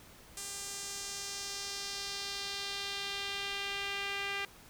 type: tone with band-pass filter sweep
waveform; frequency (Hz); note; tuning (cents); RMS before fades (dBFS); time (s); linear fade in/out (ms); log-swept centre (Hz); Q
sawtooth; 398.3; G4; +28; -39; 0.37-4.45; 2; 8000 to 2400; 1.8
effects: pink hiss -56 dBFS RMS until 4.69 s